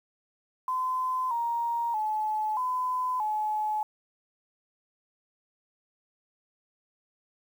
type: tone with pitch steps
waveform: sine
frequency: 1023 / 937 / 859 / 1011 / 854 Hz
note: C6 / A#5 / A5 / B5 / G#5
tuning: -39 / +9 / -42 / +40 / +48 cents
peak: -26 dBFS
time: 0.68-3.83 s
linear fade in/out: 2 ms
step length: 630 ms
effects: 9-bit